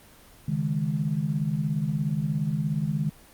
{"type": "chord", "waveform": "sine", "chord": "C# suspended second", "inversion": "none", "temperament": "equal", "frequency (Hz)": [138.59, 155.56, 207.7], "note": ["C#3", "D#3", "G#3"], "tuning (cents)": [0, 0, 0], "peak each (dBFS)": [-30, -26, -30], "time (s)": [0.48, 3.1], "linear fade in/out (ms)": 5, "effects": ["pink hiss -52 dBFS RMS until 3.33 s", "Opus 24 kbps"]}